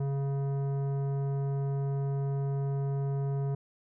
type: tone with tanh clipping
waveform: triangle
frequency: 138.59 Hz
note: C#3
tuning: in tune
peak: -30 dBFS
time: 0-3.55 s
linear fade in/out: 5 ms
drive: 17 dB
effects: none